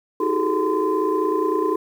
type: tone cluster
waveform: sine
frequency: 318.7 / 374.8 / 404.3 / 434.5 / 1026 Hz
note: D#4 / F#4 / G#4 / A4 / C6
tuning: +42 / +22 / -46 / -22 / -34 cents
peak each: -24 dBFS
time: 0.2-1.76 s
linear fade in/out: 5 ms
effects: tanh soft clip ceiling -9 dBFS + 8-bit